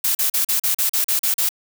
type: noise bursts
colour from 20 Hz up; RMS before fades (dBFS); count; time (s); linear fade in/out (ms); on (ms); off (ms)
blue; -19; 10; 0.04-1.491; 5; 110; 39
effects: none